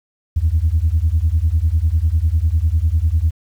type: beating tone pair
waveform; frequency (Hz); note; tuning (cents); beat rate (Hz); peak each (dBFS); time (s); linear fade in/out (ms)
sine; 75.3 / 85.3; D2 / F2; +44 / -40; 10; -15; 0.36-3.31; 10
effects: tanh soft clip ceiling -7 dBFS + 8-bit